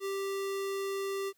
square tone, 392.2 Hz, G4, 1 cent sharp, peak -33 dBFS, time 0-1.33 s, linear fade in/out 50 ms, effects white hiss -72 dBFS RMS until 1.37 s

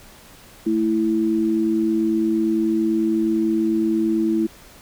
sine tone pair together, 220.5 / 329.3 Hz, A3 / E4, +4 / -2 cents, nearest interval perfect fifth, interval 694 cents, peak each -22 / -18 dBFS, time 0.66-4.47 s, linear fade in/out 10 ms, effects pink hiss -46 dBFS RMS until 4.81 s

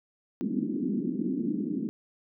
pink band-pass noise, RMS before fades -30 dBFS, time 0.41-1.89 s, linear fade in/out 0 ms, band 190 to 330 Hz, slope 48 dB/octave, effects none

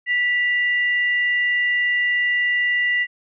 sine tone pair together, 1963.4 / 2801 Hz, B6 / F7, -11 / +4 cents, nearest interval tritone, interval 615 cents, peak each -17 / -29 dBFS, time 0.06-3.07 s, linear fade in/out 50 ms, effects none

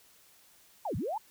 sine linear two-way sweep, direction down then up, 932.3 to 73.5 to 932.3 Hz, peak -31 dBFS, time 0.85-1.18 s, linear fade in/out 5 ms, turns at 0.96 s, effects white hiss -61 dBFS RMS until 1.3 s

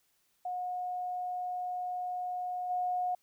sine tone with level steps, 724 Hz, F#5, 38 cents flat, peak -33 / -29 dBFS, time 0.45-3.15 s, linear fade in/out 5 ms, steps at 2.69 s, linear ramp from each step 20 ms, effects white hiss -73 dBFS RMS until 3.22 s

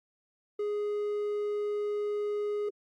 triangle tone, 415.3 Hz, G#4, in tune, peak -27 dBFS, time 0.59-2.69 s, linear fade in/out 5 ms, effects AAC 64 kbps

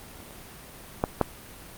clicks, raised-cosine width 1 ms, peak -29 / -30 / -8 / -6 dBFS, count 4, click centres 0.203 / 0.308 / 1.039 / 1.213 s, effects pink hiss -45 dBFS RMS until 1.77 s + Opus 32 kbps

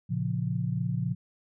sine chord, Bb minor, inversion none, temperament equal with one note detuned, 115.14 / 138.59 / 174.61 Hz, Bb2 / Db3 / F3, -21 / 0 / 0 cents, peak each -31 dBFS, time 0.09-1.15 s, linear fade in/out 20 ms, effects none

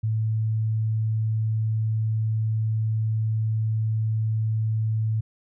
sine tone, 110 Hz, A2, in tune, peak -21 dBFS, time 0.03-5.21 s, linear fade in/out 10 ms, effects none

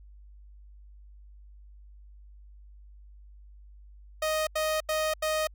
sawtooth tone bursts, 623 Hz, D#5, 2 cents sharp, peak -22 dBFS, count 4, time 4.22-5.472 s, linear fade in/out 5 ms, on 250 ms, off 84 ms, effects added 50 Hz sine -48 dBFS peak until 5.54 s

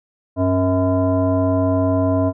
sine tone with frequency modulation, 273.8 Hz, C#4, 21 cents flat, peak -14 dBFS, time 0.36-2.33 s, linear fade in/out 50 ms, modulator 370 Hz, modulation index 1.3, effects none

